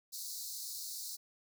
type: high-pass noise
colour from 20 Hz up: pink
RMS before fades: -43 dBFS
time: 0.12-1.17 s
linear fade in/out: 20 ms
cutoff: 4000 Hz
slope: 96 dB/octave
effects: none